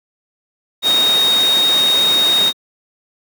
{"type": "tone in noise", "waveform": "sine", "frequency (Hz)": 3729, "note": "A#7", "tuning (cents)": 0, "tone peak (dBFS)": -11, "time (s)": [0.82, 2.53], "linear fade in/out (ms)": 50, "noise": "pink", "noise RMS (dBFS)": -21, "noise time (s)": [0.82, 2.53], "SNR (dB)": 7, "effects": ["high-pass 300 Hz 12 dB/octave"]}